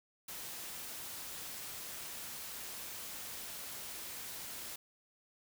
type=noise; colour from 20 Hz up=white; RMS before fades=-45 dBFS; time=0.28-4.76 s; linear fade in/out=5 ms; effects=none